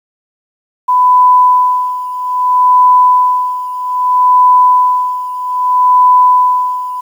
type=tone with tremolo; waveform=sine; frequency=999 Hz; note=B5; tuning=20 cents sharp; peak=-3 dBFS; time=0.88-7.01 s; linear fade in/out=10 ms; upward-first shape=sine; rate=0.62 Hz; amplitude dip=80%; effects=7-bit